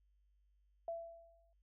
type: tone with exponential decay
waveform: sine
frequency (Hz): 670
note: E5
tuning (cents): +28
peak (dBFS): -37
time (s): 0.88-1.53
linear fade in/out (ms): 2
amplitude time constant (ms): 140
effects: added 50 Hz sine -70 dBFS peak until 1.62 s

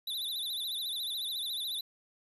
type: tone with vibrato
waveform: square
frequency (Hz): 3729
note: A#7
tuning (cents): 0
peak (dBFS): -34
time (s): 0.07-1.81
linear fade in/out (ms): 5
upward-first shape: sine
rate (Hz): 14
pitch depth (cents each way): 130
effects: resampled to 32000 Hz + 10-bit

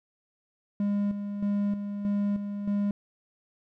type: tone with tremolo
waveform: triangle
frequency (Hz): 203.2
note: G#3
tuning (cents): -38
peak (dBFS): -22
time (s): 0.8-2.91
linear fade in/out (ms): 2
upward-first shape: square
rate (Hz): 1.6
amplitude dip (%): 55
effects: none

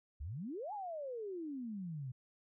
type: exponential two-way sweep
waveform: sine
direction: up then down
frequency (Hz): 62.7 to 866 to 122.2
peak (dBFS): -40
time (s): 0.2-2.12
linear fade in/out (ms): 10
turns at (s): 0.73
effects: none

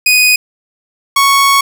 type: tone pair in turn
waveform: sawtooth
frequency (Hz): 2489 / 1108.7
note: D#7 / C#6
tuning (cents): 0 / 0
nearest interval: octave + major second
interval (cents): 1400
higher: first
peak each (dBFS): -3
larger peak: neither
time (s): 0.06-0.36 / 1.16-1.61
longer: second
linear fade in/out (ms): 5
effects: none

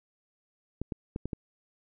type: clicks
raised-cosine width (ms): 3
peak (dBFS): -20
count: 5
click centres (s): 0.816 / 0.922 / 1.161 / 1.256 / 1.332
effects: none

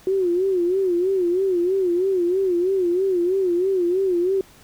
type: tone with vibrato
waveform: sine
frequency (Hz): 366.4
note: F#4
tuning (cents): -17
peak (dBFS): -17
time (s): 0.07-4.41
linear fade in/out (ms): 2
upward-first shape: sine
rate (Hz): 3.1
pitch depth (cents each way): 110
effects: pink hiss -50 dBFS RMS until 4.63 s

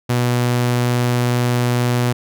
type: tone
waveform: sawtooth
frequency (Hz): 122.2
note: B2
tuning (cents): -18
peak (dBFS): -11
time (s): 0.09-2.13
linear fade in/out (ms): 10
effects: none

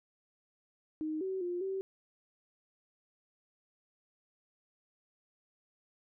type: tone with pitch steps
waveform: sine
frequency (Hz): 310.9 / 379.6 / 353.1 / 384.4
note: D#4 / F#4 / F4 / G4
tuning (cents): -1 / +44 / +19 / -34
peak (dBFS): -33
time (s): 1.01-1.81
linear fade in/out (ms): 0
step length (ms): 200
effects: none

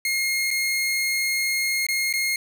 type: tone with dropouts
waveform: sawtooth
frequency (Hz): 2144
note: C7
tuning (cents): +42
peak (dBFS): -18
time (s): 0.05-2.36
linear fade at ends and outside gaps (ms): 2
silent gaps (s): 0.506-0.511 / 1.867-1.886 / 2.128-2.137
effects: 9-bit

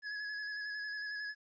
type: tone with vibrato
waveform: square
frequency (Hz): 1687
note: G#6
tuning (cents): +27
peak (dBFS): -39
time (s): 0.02-1.35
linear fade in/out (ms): 50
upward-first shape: square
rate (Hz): 11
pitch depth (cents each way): 20
effects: resampled to 16000 Hz + 13-bit

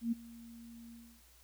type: tone with ADSR envelope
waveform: sine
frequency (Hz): 232.2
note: A#3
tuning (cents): -7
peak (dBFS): -28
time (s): 0.01-1.22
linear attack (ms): 110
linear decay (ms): 16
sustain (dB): -21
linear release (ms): 300
effects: added 60 Hz sine -64 dBFS peak until 1.43 s + white hiss -64 dBFS RMS until 1.43 s

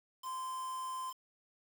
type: tone with quantisation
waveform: triangle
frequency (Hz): 1036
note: C6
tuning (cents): -17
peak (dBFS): -36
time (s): 0.22-1.14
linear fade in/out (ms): 50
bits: 8
effects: none

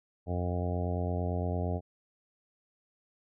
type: harmonic tone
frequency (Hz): 88.8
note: F2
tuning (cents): +29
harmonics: 1 / 2 / 3 / 4 / 5 / 6 / 7 / 8 / 9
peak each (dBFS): -31 / -37 / -40 / -43 / -40 / -45 / -40 / -42 / -46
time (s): 0.26-1.81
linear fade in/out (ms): 50
effects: none

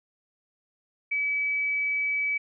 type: tone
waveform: sine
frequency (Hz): 2289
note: D7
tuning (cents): -45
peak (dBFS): -24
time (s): 1.11-2.38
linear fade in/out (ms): 10
effects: none

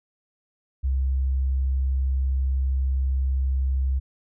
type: tone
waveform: sine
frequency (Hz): 66.2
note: C2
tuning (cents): +21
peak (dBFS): -20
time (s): 0.83-4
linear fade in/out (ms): 20
effects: none

